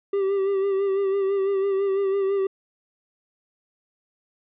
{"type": "tone with vibrato", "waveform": "triangle", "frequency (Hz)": 392, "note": "G4", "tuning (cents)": 0, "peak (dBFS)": -18, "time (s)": [0.13, 2.47], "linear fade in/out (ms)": 5, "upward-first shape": "sine", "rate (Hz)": 6, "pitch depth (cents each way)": 37, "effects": ["resampled to 8000 Hz"]}